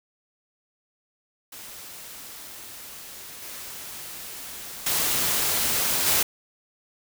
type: noise with level steps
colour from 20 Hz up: white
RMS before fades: -41 / -38 / -24 / -21 dBFS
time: 1.52-6.23 s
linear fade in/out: 5 ms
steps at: 3.42 / 4.86 / 6.06 s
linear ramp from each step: 5 ms
effects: none